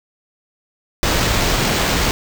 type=noise with sample-and-hold; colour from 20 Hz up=pink; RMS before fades=-17 dBFS; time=1.03-2.11 s; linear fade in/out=0 ms; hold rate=11025 Hz; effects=none